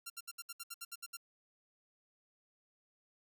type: tone bursts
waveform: 5% pulse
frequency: 1377 Hz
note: F6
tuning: 25 cents flat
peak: -31 dBFS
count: 11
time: 0.06-1.171 s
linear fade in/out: 10 ms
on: 41 ms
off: 66 ms
effects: none